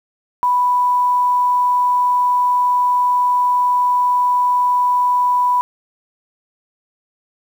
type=tone with quantisation; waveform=sine; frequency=987.8 Hz; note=B5; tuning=in tune; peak=-12 dBFS; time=0.43-5.61 s; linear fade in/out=0 ms; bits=7; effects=none